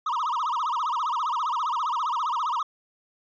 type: tone with vibrato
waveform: triangle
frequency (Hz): 1092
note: C#6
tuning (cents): -26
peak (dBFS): -22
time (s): 0.06-2.63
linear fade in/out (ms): 5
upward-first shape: sine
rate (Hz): 15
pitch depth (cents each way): 290
effects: resampled to 16000 Hz